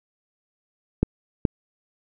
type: clicks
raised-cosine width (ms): 3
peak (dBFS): -5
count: 2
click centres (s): 1.03 / 1.452
effects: none